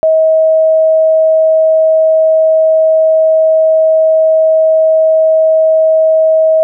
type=tone; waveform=sine; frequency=637 Hz; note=D#5; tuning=41 cents sharp; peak=-5 dBFS; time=0.03-6.63 s; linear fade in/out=0 ms; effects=none